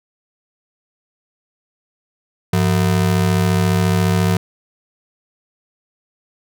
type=ring-modulated tone; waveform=square; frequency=138.59 Hz; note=C#3; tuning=in tune; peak=-11 dBFS; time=2.53-4.37 s; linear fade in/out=2 ms; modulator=37.2 Hz; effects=none